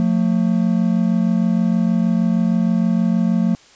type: tone pair together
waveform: triangle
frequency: 178.5 / 224.9 Hz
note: F3 / A3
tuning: +38 / +38 cents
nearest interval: major third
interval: 400 cents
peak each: -15 dBFS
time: 0-3.55 s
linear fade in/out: 0 ms
effects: white hiss -48 dBFS RMS until 3.75 s + resampled to 16000 Hz